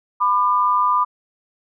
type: tone pair together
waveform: sine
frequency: 997.8 / 1200 Hz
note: B5 / D6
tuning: +17 / +37 cents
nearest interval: minor third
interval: 320 cents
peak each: -17 dBFS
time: 0.2-1.05 s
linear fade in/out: 20 ms
effects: none